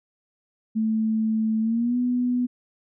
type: tone with pitch glide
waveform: sine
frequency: 220 to 246.9 Hz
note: A3 to B3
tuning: 0 to 0 cents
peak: -20 dBFS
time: 0.75-2.47 s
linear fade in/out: 20 ms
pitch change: +200 cents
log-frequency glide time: 1.61-1.97 s
effects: none